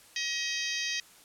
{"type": "harmonic tone with a mistuned harmonic", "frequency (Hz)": 634, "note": "D#5", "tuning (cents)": 32, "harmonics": [3, 4, 5, 6, 7, 8, 9, 10], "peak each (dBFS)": [-36, -37, -38, -39, -39, -40, -41, -41], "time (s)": [0.16, 1], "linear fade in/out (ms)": 2, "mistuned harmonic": 7, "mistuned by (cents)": 78, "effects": ["white hiss -56 dBFS RMS until 1.24 s", "low-pass 12000 Hz 12 dB/octave"]}